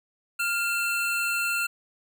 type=tone pair together; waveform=square; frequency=1400 / 2691 Hz; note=F6 / E7; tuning=+4 / +35 cents; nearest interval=major seventh; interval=1131 cents; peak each=-28 dBFS; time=0.39-1.67 s; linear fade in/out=10 ms; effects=none